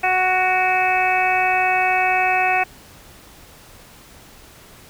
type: harmonic tone with a mistuned harmonic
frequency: 370 Hz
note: F#4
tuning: in tune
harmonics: 1 / 2 / 3 / 4 / 5 / 6 / 7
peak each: -30 / -18 / -29 / -26 / -26 / -24 / -22 dBFS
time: 0.03-2.64 s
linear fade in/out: 10 ms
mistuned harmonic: 6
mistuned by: +23 cents
effects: pink hiss -45 dBFS RMS until 4.89 s